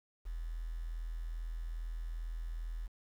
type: tone with quantisation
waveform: sine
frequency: 41.2 Hz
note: E1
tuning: in tune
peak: -37 dBFS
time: 0.25-2.88 s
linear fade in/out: 20 ms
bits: 10
effects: none